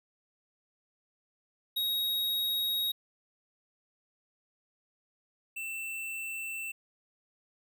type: tone pair in turn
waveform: square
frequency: 3783 / 2675 Hz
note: A#7 / E7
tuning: +25 / +25 cents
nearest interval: tritone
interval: 600 cents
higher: first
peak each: -29 / -36 dBFS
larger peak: first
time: 1.76-2.92 / 5.56-6.72 s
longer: neither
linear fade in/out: 10 ms
effects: none